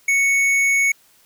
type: tone with tanh clipping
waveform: sine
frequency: 2217 Hz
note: C#7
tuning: in tune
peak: -16 dBFS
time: 0.08-0.92 s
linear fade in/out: 5 ms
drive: 12 dB
effects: white hiss -55 dBFS RMS until 1.25 s